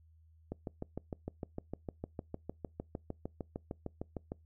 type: click train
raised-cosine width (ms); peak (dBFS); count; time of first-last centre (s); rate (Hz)
2; -25; 26; 0.52-4.319; 6.58
effects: noise-tail reverb RT60 0.2 s tail -25 dB re dry + added 80 Hz sine -60 dBFS peak until 4.45 s